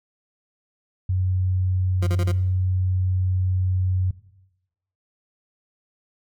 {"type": "tone", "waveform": "sine", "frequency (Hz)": 92.5, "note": "F#2", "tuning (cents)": 0, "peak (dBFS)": -19, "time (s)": [1.09, 4.11], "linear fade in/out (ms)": 5}
{"type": "tone bursts", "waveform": "20% pulse", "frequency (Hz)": 174.61, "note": "F3", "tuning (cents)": 0, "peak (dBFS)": -21, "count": 4, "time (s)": [2.02, 2.318], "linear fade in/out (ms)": 5, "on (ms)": 49, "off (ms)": 34}
{"effects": ["noise-tail reverb RT60 0.9 s tail -17 dB re dry"]}